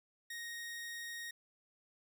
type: tone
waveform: sawtooth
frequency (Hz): 1868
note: A#6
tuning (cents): +3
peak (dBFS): -39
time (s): 0.3-1.31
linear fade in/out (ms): 5
effects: none